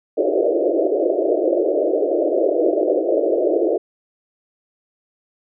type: band-pass noise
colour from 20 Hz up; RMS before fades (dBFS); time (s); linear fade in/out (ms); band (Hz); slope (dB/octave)
pink; -18; 0.17-3.78; 10; 310 to 660; 96
effects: none